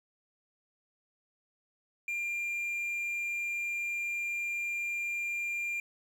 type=tone with quantisation; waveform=triangle; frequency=2392 Hz; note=D7; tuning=31 cents sharp; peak=-30 dBFS; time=2.08-5.8 s; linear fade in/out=2 ms; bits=10; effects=none